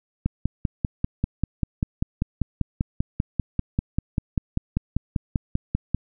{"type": "click train", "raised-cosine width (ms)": 5, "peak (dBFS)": -9, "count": 30, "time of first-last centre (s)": [0.26, 5.946], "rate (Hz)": 5.1, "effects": []}